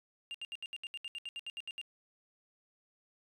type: tone bursts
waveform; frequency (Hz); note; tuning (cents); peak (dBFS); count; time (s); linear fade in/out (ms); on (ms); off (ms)
sine; 2800; F7; +4; -36; 15; 0.31-1.814; 0; 34; 71
effects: tanh soft clip ceiling -38 dBFS